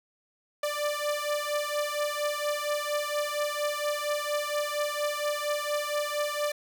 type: beating tone pair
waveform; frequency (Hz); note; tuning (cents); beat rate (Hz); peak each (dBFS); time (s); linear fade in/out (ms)
sawtooth; 588 / 592.3; D5 / D5; +2 / +15; 4.3; -27; 0.63-6.52; 5
effects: none